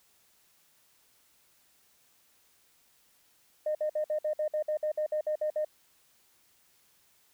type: tone bursts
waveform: sine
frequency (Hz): 611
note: D#5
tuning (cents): -32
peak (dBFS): -26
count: 14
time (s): 3.66-5.648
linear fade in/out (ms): 5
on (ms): 90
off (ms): 56
effects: tanh soft clip ceiling -22 dBFS + white hiss -66 dBFS RMS until 7.33 s